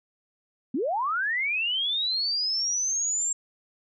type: linear sweep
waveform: sine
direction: up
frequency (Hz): 220 to 7490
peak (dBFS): -24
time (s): 0.74-3.33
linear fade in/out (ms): 5
effects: none